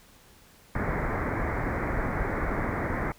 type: low-pass noise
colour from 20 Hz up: pink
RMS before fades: -29 dBFS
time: 0.75-3.12 s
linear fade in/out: 2 ms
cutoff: 2200 Hz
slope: 96 dB/octave
effects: pink hiss -56 dBFS RMS until 3.18 s